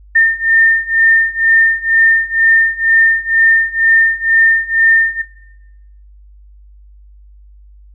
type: beating tone pair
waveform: sine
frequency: 1810 / 1812.1 Hz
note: A6 / A#6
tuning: +48 / -49 cents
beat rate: 2.1 Hz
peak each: -12 / -11 dBFS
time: 0.15-5.22 s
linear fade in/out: 10 ms
effects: noise-tail reverb RT60 1.0 s tail -18 dB re dry + added 50 Hz sine -38 dBFS peak until 7.94 s